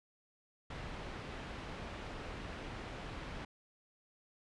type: low-pass noise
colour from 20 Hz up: pink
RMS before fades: -45 dBFS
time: 0.7-3.45 s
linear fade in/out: 5 ms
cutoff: 2900 Hz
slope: 12 dB/octave
effects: resampled to 24000 Hz